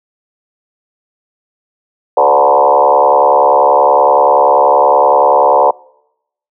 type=tone with frequency modulation; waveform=sine; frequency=730 Hz; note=F#5; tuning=24 cents flat; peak=-5 dBFS; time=2.17-5.71 s; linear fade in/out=5 ms; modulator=70.5 Hz; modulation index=3.7; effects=noise-tail reverb RT60 0.8 s tail -25 dB re dry